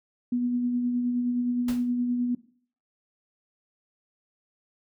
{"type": "tone with tremolo", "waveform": "sine", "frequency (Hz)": 244.4, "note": "B3", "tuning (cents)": -18, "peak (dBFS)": -22, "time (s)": [0.32, 2.35], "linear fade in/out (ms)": 5, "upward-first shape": "sine", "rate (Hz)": 9.6, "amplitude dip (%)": 30}
{"type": "noise with exponential decay", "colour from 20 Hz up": "pink", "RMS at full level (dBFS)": -34, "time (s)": [1.68, 1.91], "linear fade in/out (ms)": 5, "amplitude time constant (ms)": 48}
{"effects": ["noise-tail reverb RT60 0.5 s tail -18 dB re dry"]}